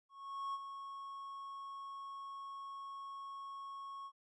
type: tone with ADSR envelope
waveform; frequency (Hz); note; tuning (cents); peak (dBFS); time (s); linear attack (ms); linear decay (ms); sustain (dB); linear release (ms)
triangle; 1100; C#6; -14; -35; 0.09-4.12; 450; 37; -8; 60
effects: resampled to 24000 Hz